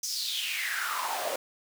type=noise with high-pass filter sweep; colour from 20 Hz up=pink; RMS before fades=-32 dBFS; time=0.03-1.36 s; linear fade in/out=5 ms; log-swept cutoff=6000 to 540 Hz; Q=5.6; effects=none